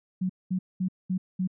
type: tone bursts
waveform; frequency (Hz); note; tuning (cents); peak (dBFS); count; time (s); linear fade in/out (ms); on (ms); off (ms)
sine; 185; F#3; 0; -24; 5; 0.21-1.475; 10; 85; 210
effects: none